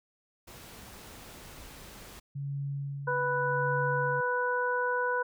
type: noise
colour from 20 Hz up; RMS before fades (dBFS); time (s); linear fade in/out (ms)
pink; -48; 0.47-2.2; 10
type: tone with tremolo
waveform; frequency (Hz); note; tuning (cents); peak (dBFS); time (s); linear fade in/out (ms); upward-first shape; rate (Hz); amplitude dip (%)
sine; 140.2; C#3; +20; -31; 2.35-4.21; 10; sine; 0.86; 55
type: harmonic tone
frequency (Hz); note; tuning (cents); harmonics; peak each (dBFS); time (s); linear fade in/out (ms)
494.2; B4; +1; 1 / 2 / 3; -31 / -31 / -31; 3.07-5.23; 10
effects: none